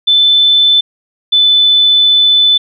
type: tone pair in turn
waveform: sine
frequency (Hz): 3520 / 3505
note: A7 / A7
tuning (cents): 0 / -7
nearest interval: unison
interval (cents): 7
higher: first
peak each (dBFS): -5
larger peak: neither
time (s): 0.07-0.81 / 1.32-2.58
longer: second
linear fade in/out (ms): 10
effects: none